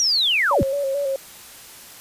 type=linear sweep; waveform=sine; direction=down; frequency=5860 to 34.81 Hz; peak=-16 dBFS; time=0-0.63 s; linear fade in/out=0 ms
type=tone with vibrato; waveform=sine; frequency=554.4 Hz; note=C#5; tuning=in tune; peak=-20 dBFS; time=0.51-1.16 s; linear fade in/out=2 ms; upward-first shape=square; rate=4.6 Hz; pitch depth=45 cents each way
effects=white hiss -42 dBFS RMS until 2 s + resampled to 32000 Hz